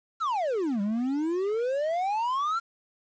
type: exponential two-way sweep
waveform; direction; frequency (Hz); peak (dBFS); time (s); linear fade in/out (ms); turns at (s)
triangle; down then up; 1396.9 to 196 to 1396.9; -23; 0.2-2.6; 20; 0.81
effects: resampled to 16000 Hz + 9-bit